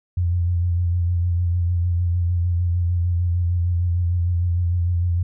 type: tone with vibrato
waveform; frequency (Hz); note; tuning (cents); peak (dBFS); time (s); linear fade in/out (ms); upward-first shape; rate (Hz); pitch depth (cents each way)
sine; 87.31; F2; 0; -17; 0.17-5.23; 5; sine; 6.6; 37
effects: none